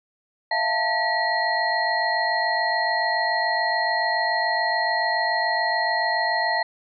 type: tone cluster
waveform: sine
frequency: 655 / 702 / 887 / 1925 / 4203 Hz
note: E5 / F5 / A5 / B6 / C8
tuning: -11 / +9 / +14 / -45 / +7 cents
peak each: -29 / -28 / -25 / -24 / -30 dBFS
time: 0.51-6.63 s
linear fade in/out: 5 ms
effects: none